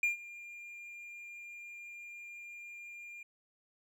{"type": "tone with ADSR envelope", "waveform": "triangle", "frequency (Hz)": 2402, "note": "D7", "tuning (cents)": 38, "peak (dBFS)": -24, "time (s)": [0.03, 3.23], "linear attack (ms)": 3, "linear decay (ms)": 130, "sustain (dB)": -20, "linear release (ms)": 4, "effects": []}